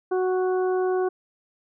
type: harmonic tone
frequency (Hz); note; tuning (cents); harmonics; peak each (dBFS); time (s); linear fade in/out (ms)
370; F#4; 0; 1 / 2 / 3 / 4; -21 / -30 / -36 / -38; 0.11-1.09; 10
effects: none